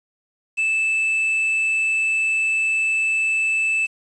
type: tone with quantisation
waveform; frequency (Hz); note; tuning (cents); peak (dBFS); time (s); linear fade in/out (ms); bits
triangle; 2631; E7; -4; -16; 0.57-3.87; 20; 7
effects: resampled to 22050 Hz